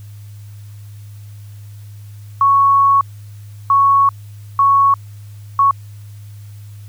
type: tone bursts at uneven times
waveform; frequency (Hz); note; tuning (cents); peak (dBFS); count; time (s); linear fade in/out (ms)
sine; 1108.7; C#6; 0; -8; 4; 2.41-3.01 / 3.7-4.09 / 4.59-4.94 / 5.59-5.71; 2
effects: added 103 Hz sine -32 dBFS peak until 6.88 s + white hiss -51 dBFS RMS until 6.88 s